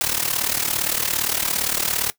white noise with amplitude modulation, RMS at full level -19 dBFS, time 0.01-2.1 s, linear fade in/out 0 ms, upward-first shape sine, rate 37.5 Hz, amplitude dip 80%, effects noise-tail reverb RT60 0.1 s tail -18 dB re dry

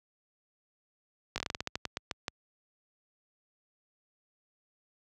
slowing click train, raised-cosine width 0.2 ms, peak -15 dBFS, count 14, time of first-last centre 1.36-2.281 s, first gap 19 ms, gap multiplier 1.2, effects high-pass 60 Hz 12 dB/octave

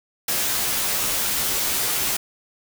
white noise with comb filter, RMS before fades -23 dBFS, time 0.28-2.17 s, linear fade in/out 5 ms, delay 12 ms, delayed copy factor -0.6, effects none

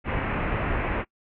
pink low-pass noise, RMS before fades -27 dBFS, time 0.04-1.05 s, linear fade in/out 50 ms, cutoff 2600 Hz, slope 48 dB/octave, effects noise-tail reverb RT60 0.1 s tail -24 dB re dry

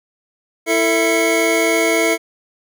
square tone cluster, 330.8 / 447.3 / 661 / 2193 Hz, E4 / A4 / E5 / C#7, +6 / +28 / +5 / -19 cents, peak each -20 dBFS, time 0.66-2.18 s, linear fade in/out 50 ms, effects none

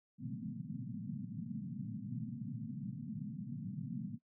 white band-pass noise, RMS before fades -43 dBFS, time 0.18-4.19 s, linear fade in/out 50 ms, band 110 to 250 Hz, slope 96 dB/octave, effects noise-tail reverb RT60 0.1 s tail -24 dB re dry

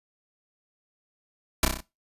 pink noise with echo, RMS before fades -19 dBFS, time 1.63-1.65 s, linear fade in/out 2 ms, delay 31 ms, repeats 5, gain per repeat -4 dB, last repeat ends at 1.805 s, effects noise-tail reverb RT60 0.2 s tail -17 dB re dry + resampled to 32000 Hz

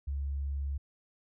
sine tone, 69.8 Hz, C#2, 13 cents sharp, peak -31 dBFS, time 0.07-0.78 s, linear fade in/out 10 ms, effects none

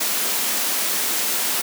white high-pass noise, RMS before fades -22 dBFS, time 0-1.62 s, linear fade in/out 10 ms, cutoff 180 Hz, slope 48 dB/octave, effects none

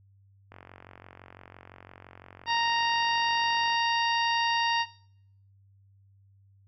click train, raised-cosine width 0.5 ms, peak -31 dBFS, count 149, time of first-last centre 0.52-3.744 s, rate 45.9 Hz
harmonic tone, 931 Hz, A#5, 2 cents flat, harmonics 1 / 2 / 3 / 4 / 5 / 6, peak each -26 / -31 / -32 / -35 / -35 / -42 dBFS, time 2.46-4.86 s, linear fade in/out 50 ms
effects noise-tail reverb RT60 0.7 s tail -22 dB re dry + added 98 Hz sine -57 dBFS peak until 6.67 s

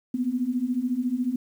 sine beating tone pair, 240 / 254 Hz, B3 / B3, -49 / +49 cents, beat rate 14 Hz, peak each -28 / -25 dBFS, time 0.14-1.36 s, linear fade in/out 5 ms, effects 9-bit

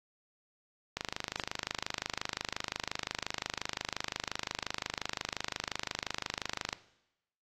click train, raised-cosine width 0.2 ms, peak -16 dBFS, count 149, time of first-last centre 0.97-6.729 s, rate 25.7 Hz, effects noise-tail reverb RT60 0.9 s tail -17 dB re dry + AAC 48 kbps

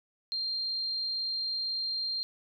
sine tone, 4186 Hz, C8, in tune, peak -30 dBFS, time 0.32-2.23 s, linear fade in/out 0 ms, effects none

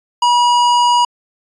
sine tone with hard clipping, 966 Hz, B5, 39 cents flat, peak -11 dBFS, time 0.22-1.05 s, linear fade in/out 5 ms, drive 14 dB, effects resampled to 22050 Hz

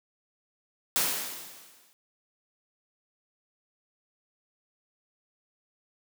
white noise with exponential decay, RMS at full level -24 dBFS, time 0.96-1.93 s, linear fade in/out 0 ms, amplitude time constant 210 ms, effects high-pass 150 Hz 12 dB/octave

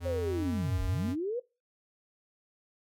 square tone with pitch glide, 85.9 to 92.6 Hz, F2 to F#2, -28 to +2 cents, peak -34 dBFS, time 0-1.16 s, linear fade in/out 50 ms, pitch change +130 cents, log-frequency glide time 0.22-0.74 s
sine linear two-way sweep, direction down then up, 551 to 30.34 to 510 Hz, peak -30 dBFS, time 0.05-1.4 s, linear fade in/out 10 ms, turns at 0.84 s
effects noise-tail reverb RT60 0.3 s tail -23 dB re dry

